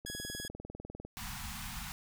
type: click train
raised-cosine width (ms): 2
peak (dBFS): -30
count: 21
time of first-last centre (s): 0.05-1.05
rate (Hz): 20
type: tone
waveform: 10% pulse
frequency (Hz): 1671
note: G#6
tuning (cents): +10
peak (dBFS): -31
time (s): 0.06-0.48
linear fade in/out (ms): 5
type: band-stop noise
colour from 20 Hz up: pink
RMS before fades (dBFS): -42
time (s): 1.17-1.92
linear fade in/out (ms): 0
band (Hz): 240 to 730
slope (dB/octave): 96
effects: none